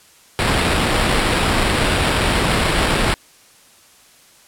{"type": "noise with sample-and-hold", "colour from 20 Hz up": "pink", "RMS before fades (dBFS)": -17, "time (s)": [0.39, 3.14], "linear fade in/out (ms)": 0, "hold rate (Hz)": 6300, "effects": ["white hiss -49 dBFS RMS until 4.47 s", "low-pass 11000 Hz 12 dB/octave"]}